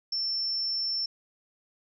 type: tone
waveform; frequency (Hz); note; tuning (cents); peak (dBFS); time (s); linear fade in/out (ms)
sine; 5380; E8; +34; -27; 0.12-1.06; 5
effects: none